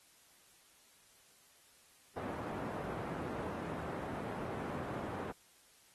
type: band-pass noise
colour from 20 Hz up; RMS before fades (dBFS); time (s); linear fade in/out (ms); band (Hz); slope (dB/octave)
pink; -42; 2.16-5.32; 10; 130 to 1200; 12
effects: white hiss -65 dBFS RMS until 5.94 s + AAC 32 kbps